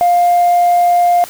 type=tone; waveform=sine; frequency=703 Hz; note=F5; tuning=11 cents sharp; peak=-6 dBFS; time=0.01-1.24 s; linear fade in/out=0 ms; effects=tanh soft clip ceiling -5 dBFS + white hiss -33 dBFS RMS until 1.29 s